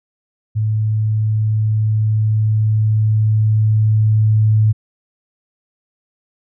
sine tone with level ramp, 108.3 Hz, A2, 27 cents flat, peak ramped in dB -14 to -9 dBFS, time 0.55-4.73 s, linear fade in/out 20 ms, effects none

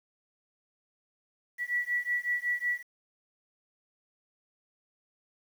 sine beating tone pair, 1945 / 1950.4 Hz, B6 / B6, -27 / -22 cents, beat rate 5.4 Hz, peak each -31 dBFS, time 1.58-2.83 s, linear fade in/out 50 ms, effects 9-bit

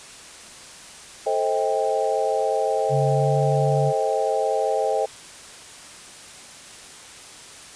sine chord, A half-diminished seventh, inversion none, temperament just, 440 / 528 / 633.6 / 792 Hz, A4 / C5 / Eb5 / G5, 0 / +16 / +31 / +18 cents, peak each -25 dBFS, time 1.26-5.06 s, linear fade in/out 10 ms
sine tone with pitch glide, 138.8 to 141.63 Hz, C#3 to C#3, +3 to +38 cents, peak -20 dBFS, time 2.89-3.93 s, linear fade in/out 50 ms, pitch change +35 cents, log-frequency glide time 3.13-3.33 s
effects white hiss -42 dBFS RMS until 7.75 s + resampled to 22050 Hz

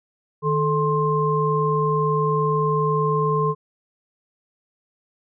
sine tone cluster, 153.7 / 435.7 / 1055 Hz, D#3 / A4 / C6, -21 / -17 / +14 cents, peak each -22 dBFS, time 0.42-3.55 s, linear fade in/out 50 ms, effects none

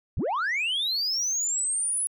sine linear sweep, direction up, 36.19 to 10410 Hz, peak -22 dBFS, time 0.17-2.07 s, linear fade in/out 0 ms, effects tanh soft clip ceiling -23 dBFS

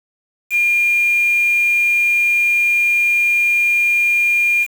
sine tone with quantisation, 2410 Hz, D7, 44 cents sharp, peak -12 dBFS, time 0.5-4.67 s, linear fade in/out 50 ms, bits 5, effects none

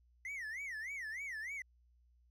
triangle tone with vibrato, 1979 Hz, B6, 3 cents sharp, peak -39 dBFS, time 0.25-1.62 s, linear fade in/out 2 ms, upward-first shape sine, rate 3.3 Hz, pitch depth 250 cents each way, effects added 60 Hz sine -66 dBFS peak until 2.3 s

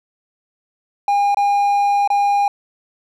triangle tone with dropouts, 810 Hz, G#5, 43 cents flat, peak -11 dBFS, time 1.08-2.48 s, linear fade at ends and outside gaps 2 ms, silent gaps 1.346-1.37 / 2.076-2.102 s, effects none

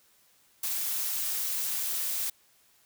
blue noise with amplitude modulation, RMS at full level -29 dBFS, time 0.63-2.3 s, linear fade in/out 5 ms, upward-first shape sine, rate 286 Hz, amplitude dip 45%, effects white hiss -64 dBFS RMS until 2.85 s

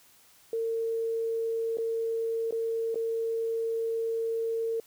sine tone with dropouts, 454.6 Hz, A#4, 43 cents flat, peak -27 dBFS, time 0.53-4.8 s, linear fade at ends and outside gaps 2 ms, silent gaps 1.772-1.784 / 2.509-2.524 / 2.945-2.956 s, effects white hiss -59 dBFS RMS until 4.86 s

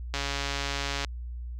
click train, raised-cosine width 0.2 ms, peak -13 dBFS, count 128, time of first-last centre 0.14-1.047 s, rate 140 Hz, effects added 60 Hz sine -34 dBFS peak until 1.59 s

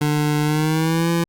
25% pulse tone with pitch glide, 149.4 to 168.67 Hz, D3 to E3, +30 to +40 cents, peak -13 dBFS, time 0.01-1.24 s, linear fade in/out 5 ms, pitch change +210 cents, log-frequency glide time 0.44-1.1 s, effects Opus 48 kbps

